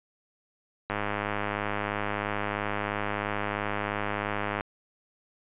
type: click train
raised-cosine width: 0.5 ms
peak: -14 dBFS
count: 383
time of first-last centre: 0.9-4.609 s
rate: 103 Hz
effects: resampled to 8000 Hz